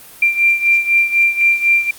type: beating tone pair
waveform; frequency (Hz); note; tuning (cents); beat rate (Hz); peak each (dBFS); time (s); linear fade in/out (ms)
sine; 2369 / 2373; D7 / D7; +14 / +17; 4; -12 / -16; 0.22-1.91; 5
effects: white hiss -39 dBFS RMS until 1.98 s + Opus 32 kbps